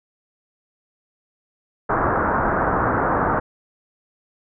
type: low-pass noise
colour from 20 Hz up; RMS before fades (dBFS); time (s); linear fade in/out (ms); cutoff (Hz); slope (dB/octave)
white; -20; 1.89-3.4; 10; 1500; 48
effects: none